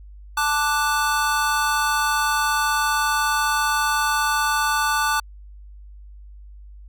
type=chord; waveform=square; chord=D major; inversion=second; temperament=equal; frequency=880 / 1174.7 / 1480 Hz; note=A5 / D6 / F#6; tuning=0 / 0 / 0 cents; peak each=-24 dBFS; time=0.37-5.2 s; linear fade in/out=5 ms; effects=added 50 Hz sine -39 dBFS peak until 6.88 s